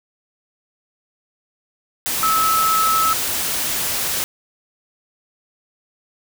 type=tone in noise; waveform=sine; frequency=1300 Hz; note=E6; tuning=24 cents flat; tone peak=-15 dBFS; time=2.23-3.13 s; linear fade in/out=0 ms; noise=white; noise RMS=-22 dBFS; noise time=2.06-4.24 s; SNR=+4 dB; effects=none